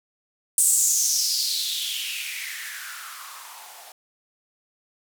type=noise with band-pass filter sweep; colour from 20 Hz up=violet; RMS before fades=-26 dBFS; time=0.58-3.92 s; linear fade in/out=2 ms; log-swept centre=8700 to 680 Hz; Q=5.1; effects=none